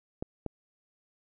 clicks, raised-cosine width 2 ms, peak -20 dBFS, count 2, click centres 0.225 / 0.463 s, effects none

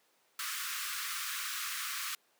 pink high-pass noise, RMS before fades -38 dBFS, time 0.39-2.15 s, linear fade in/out 2 ms, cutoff 1100 Hz, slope 96 dB/octave, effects pink hiss -70 dBFS RMS until 2.39 s + high-pass 400 Hz 12 dB/octave

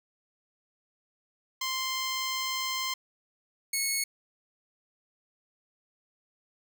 10% pulse tone pair in turn, 1046.5 / 2195 Hz, C6 / C#7, 0 / -18 cents, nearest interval octave + minor second, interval 1282 cents, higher second, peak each -21 / -18 dBFS, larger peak second, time 1.61-2.94 / 3.73-4.04 s, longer first, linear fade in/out 5 ms, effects none

